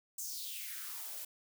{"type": "noise with high-pass filter sweep", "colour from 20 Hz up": "blue", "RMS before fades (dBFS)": -43, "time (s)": [0.18, 1.25], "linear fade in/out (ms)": 5, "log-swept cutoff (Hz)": [7300, 460], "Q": 3.7, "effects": []}